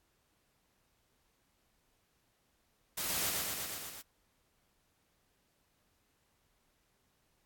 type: noise with echo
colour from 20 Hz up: white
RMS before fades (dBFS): -36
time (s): 2.97-3.3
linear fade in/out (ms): 10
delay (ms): 120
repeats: 6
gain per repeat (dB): -2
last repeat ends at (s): 4.02
effects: pink hiss -75 dBFS RMS until 7.45 s + AAC 64 kbps